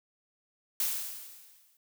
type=noise with exponential decay; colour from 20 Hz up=blue; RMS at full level=-28 dBFS; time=0.8-1.77 s; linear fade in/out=2 ms; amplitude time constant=210 ms; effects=none